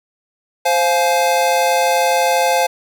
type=chord; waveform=square; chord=F minor; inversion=second; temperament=equal with one note detuned; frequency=523.3 / 698.5 / 848.1 Hz; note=C5 / F5 / Ab5; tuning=0 / 0 / +36 cents; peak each=-18 dBFS; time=0.65-2.67 s; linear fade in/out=10 ms; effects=none